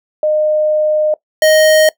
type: tone pair in turn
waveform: sine / square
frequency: 612 / 623.1 Hz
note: D#5 / D#5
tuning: -29 / +2 cents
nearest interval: unison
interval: 31 cents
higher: second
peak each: -10 / -7 dBFS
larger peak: second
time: 0.23-1.14 / 1.42-1.89 s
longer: first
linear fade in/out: 2 ms
effects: noise-tail reverb RT60 0.1 s tail -20 dB re dry